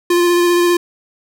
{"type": "tone with vibrato", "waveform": "square", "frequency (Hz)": 349.2, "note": "F4", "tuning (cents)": 0, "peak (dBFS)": -11, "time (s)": [0.1, 0.77], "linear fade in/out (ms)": 5, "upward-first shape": "square", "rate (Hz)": 15, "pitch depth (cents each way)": 10, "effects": []}